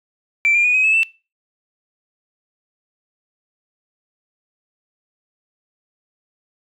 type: tone with pitch steps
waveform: sine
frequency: 2339 / 2401 / 2464 / 2529 / 2595 / 2664 Hz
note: D7 / D7 / D#7 / D#7 / E7 / E7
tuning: -8 / +38 / -17 / +28 / -28 / +18 cents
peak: -11 dBFS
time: 0.45-1.032 s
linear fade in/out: 0 ms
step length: 97 ms
effects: noise-tail reverb RT60 0.3 s tail -23 dB re dry + tanh soft clip ceiling -8 dBFS